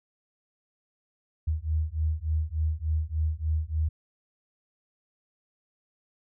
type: beating tone pair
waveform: sine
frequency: 76.8 / 80.2 Hz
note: D#2 / E2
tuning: -22 / -47 cents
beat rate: 3.4 Hz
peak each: -28 dBFS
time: 1.47-3.89 s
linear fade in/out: 10 ms
effects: none